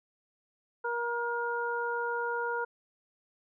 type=harmonic tone; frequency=473.9 Hz; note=A#4; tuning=28 cents sharp; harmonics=1 / 2 / 3; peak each=-34 / -34 / -34 dBFS; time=0.84-2.65 s; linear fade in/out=10 ms; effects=none